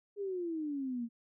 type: exponential sweep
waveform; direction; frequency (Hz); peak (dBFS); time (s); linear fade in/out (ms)
sine; down; 414.4 to 227.7; -34; 0.16-1.09; 50
effects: none